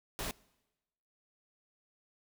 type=noise; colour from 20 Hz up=pink; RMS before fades=-38 dBFS; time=0.19-0.31 s; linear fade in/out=0 ms; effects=noise-tail reverb RT60 1.0 s tail -23 dB re dry